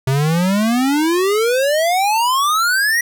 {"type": "exponential sweep", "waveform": "square", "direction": "up", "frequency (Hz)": [129.6, 1942], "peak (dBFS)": -14, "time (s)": [0.07, 3.01], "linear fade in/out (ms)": 5, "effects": []}